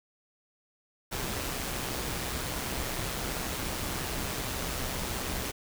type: noise with amplitude modulation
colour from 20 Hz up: pink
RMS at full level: -32 dBFS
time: 1.11-5.52 s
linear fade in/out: 20 ms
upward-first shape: sine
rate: 129 Hz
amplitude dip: 40%
effects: none